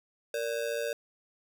square ring-modulated tone, 523.3 Hz, C5, in tune, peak -28 dBFS, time 0.34-0.93 s, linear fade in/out 2 ms, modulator 57.3 Hz, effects none

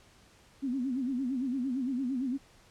sine tone with vibrato, 258.3 Hz, C4, 22 cents flat, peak -29 dBFS, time 0.62-2.38 s, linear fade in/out 20 ms, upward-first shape sine, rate 8.8 Hz, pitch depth 130 cents each way, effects pink hiss -60 dBFS RMS until 2.7 s + low-pass 9000 Hz 12 dB/octave

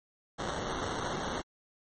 white noise with sample-and-hold, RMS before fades -35 dBFS, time 0.38-1.42 s, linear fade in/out 20 ms, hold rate 2450 Hz, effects MP3 32 kbps

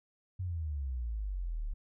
sine exponential sweep, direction down, 94.8 to 35.04 Hz, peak -33 dBFS, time 0.39-1.74 s, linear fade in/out 10 ms, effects none

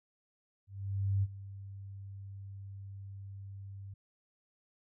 sine tone with ADSR envelope, 98.3 Hz, G2, 5 cents sharp, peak -26 dBFS, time 0.67-3.94 s, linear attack 560 ms, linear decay 38 ms, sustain -17 dB, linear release 6 ms, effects none

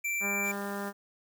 square tone, 2345 Hz, D7, 3 cents flat, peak -30 dBFS, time 0.04-0.52 s, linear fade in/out 10 ms
harmonic tone, 200.7 Hz, G3, 41 cents sharp, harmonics 1 / 2 / 3 / 4 / 5 / 6 / 7 / 8 / 9, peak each -37 / -40 / -42 / -43 / -44 / -45 / -45 / -46 / -47 dBFS, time 0.2-0.93 s, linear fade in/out 50 ms
white noise, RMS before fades -49 dBFS, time 0.42-0.93 s, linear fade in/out 50 ms
effects none

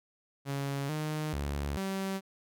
sawtooth tone with pitch steps, 139.3 / 153.6 / 71.3 / 192.8 Hz, C#3 / D#3 / C#2 / G3, +9 / -22 / +49 / -28 cents, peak -28 dBFS, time 0.45-2.21 s, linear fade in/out 50 ms, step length 440 ms, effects none

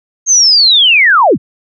sine linear sweep, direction down, 6480 to 74.9 Hz, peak -4 dBFS, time 0.26-1.38 s, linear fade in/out 50 ms, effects none

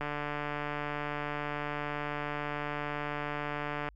click train, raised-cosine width 0.5 ms, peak -20 dBFS, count 571, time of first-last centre 0.01-3.888 s, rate 147 Hz, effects added 50 Hz sine -54 dBFS peak until 3.95 s

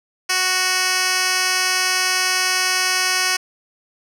10% pulse tone with band-pass filter, 370 Hz, F#4, in tune, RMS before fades -19 dBFS, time 0.29-3.37 s, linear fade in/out 10 ms, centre 5000 Hz, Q 0.85, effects none

